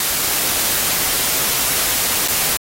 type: noise with dropouts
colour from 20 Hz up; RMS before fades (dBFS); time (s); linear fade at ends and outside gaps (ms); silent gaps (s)
white; -18; 0-2.57; 2; 2.278-2.282
effects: AAC 48 kbps